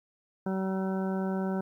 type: harmonic tone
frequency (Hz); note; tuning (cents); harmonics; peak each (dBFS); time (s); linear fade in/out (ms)
190.3; F#3; +49; 1 / 2 / 3 / 4 / 5 / 7 / 8; -29 / -35 / -39 / -41 / -43 / -46 / -47; 0.46-1.61; 5
effects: 11-bit